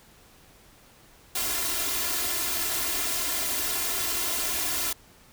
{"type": "noise with comb filter", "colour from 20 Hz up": "white", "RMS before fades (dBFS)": -28, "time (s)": [1.35, 4.93], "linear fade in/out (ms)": 5, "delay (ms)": 2.9, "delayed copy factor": 1, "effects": ["pink hiss -55 dBFS RMS until 5.32 s"]}